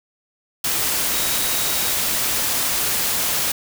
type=tone in noise; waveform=sine; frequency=3803 Hz; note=A#7; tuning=34 cents sharp; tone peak=-32 dBFS; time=1.13-1.93 s; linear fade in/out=5 ms; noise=white; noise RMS=-21 dBFS; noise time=0.64-3.52 s; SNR=-14 dB; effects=none